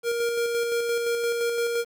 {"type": "tone with tremolo", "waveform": "square", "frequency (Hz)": 469.9, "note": "A#4", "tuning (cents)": 14, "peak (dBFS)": -23, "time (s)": [0.03, 1.85], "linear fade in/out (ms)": 50, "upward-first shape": "square", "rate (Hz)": 5.8, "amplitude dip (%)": 30, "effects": ["9-bit"]}